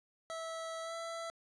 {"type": "tone with pitch glide", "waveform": "25% pulse", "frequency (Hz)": [653, 664.8], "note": ["E5", "E5"], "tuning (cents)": [-17, 15], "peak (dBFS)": -36, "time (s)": [0.3, 1.3], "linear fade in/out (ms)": 0, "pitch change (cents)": 32, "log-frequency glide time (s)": [0.82, 0.94], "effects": ["resampled to 22050 Hz", "13-bit"]}